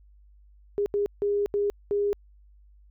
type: tone bursts at uneven times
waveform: sine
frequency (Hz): 407.7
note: G#4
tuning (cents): -32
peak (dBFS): -22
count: 5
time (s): 0.78-0.86 / 0.94-1.06 / 1.22-1.46 / 1.54-1.7 / 1.91-2.13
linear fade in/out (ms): 0
effects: added 50 Hz sine -52 dBFS peak until 2.9 s